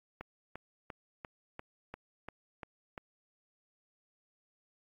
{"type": "click train", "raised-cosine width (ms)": 0.5, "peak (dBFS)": -27, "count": 9, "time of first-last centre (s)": [0.21, 2.978], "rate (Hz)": 2.89, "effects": ["AAC 32 kbps"]}